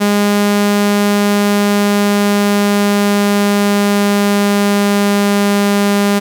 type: tone with pitch glide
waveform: sawtooth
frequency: 204.8 to 202.4 Hz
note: G#3 to G#3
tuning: -24 to -44 cents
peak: -6 dBFS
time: 0-6.2 s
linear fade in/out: 20 ms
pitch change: -20 cents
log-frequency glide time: 0.15-5.63 s
effects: 8-bit